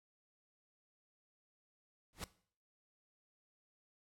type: noise with exponential growth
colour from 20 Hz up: pink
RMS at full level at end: -37 dBFS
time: 2.13-2.24 s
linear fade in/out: 0 ms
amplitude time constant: 23 ms
effects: noise-tail reverb RT60 0.5 s tail -18 dB re dry + low-pass 12000 Hz 12 dB/octave